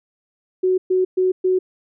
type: tone bursts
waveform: sine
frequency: 370.9 Hz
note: F#4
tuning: 4 cents sharp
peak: -14 dBFS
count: 4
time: 0.63-1.59 s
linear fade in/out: 10 ms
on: 150 ms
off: 120 ms
effects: none